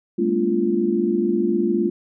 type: tone cluster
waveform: sine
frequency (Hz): 201.3 / 221 / 247.8 / 291.9 / 346.7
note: G3 / A3 / B3 / D4 / F4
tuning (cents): +46 / +8 / +6 / -10 / -13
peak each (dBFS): -25 / -23 / -28 / -28 / -20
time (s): 0.18-1.9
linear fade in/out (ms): 10
effects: none